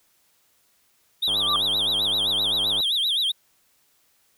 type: tone with vibrato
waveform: triangle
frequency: 3516 Hz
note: A7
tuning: 2 cents flat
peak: -19 dBFS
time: 1.22-3.32 s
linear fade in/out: 10 ms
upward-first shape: sine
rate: 7.7 Hz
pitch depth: 200 cents each way
type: tone with exponential growth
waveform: sine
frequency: 1174.7 Hz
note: D6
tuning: in tune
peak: -19 dBFS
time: 1.27-1.56 s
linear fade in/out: 1 ms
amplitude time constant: 61 ms
type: click train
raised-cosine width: 1 ms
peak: -23 dBFS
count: 158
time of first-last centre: 1.28-2.804 s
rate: 103 Hz
effects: white hiss -64 dBFS RMS until 4.37 s